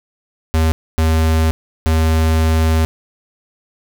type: tone bursts at uneven times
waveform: square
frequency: 80.1 Hz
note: E2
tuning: 49 cents flat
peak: -12 dBFS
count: 3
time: 0.54-0.72 / 0.98-1.51 / 1.86-2.85 s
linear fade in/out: 0 ms
effects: none